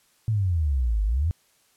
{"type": "exponential two-way sweep", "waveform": "sine", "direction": "down then up", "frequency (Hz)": [114.7, 48.96, 90.7], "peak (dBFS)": -20, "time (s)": [0.28, 1.31], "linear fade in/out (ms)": 0, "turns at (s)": 1.04, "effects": ["white hiss -63 dBFS RMS until 1.76 s", "low-pass 12000 Hz 12 dB/octave"]}